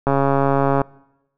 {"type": "click train", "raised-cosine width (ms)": 1, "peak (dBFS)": -4, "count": 104, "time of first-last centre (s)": [0.07, 0.816], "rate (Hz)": 138, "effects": ["noise-tail reverb RT60 0.9 s tail -23 dB re dry"]}